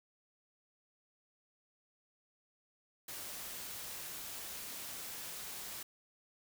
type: noise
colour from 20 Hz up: white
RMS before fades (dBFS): -45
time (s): 3.08-5.83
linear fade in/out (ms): 5
effects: none